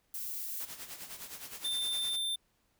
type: noise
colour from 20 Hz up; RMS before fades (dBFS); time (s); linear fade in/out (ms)
violet; -39; 0.14-0.65; 2
type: noise with tremolo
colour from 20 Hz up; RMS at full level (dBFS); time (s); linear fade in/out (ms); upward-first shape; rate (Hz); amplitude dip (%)
white; -43; 0.59-2.17; 20; sine; 9.7; 65
type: tone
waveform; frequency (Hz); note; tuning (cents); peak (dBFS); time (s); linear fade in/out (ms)
square; 3575; A7; +27; -32; 1.64-2.36; 10
effects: pink hiss -74 dBFS RMS until 2.79 s